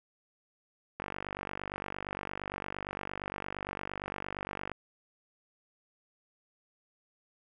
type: click train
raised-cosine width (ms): 0.5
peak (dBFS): -21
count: 182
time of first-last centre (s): 1-4.717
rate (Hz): 48.7
effects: none